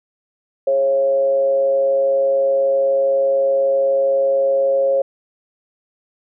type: tone with frequency modulation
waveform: sine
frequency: 545 Hz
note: C#5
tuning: 29 cents flat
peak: -13 dBFS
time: 0.67-5.02 s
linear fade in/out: 5 ms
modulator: 133 Hz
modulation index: 0.37
effects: none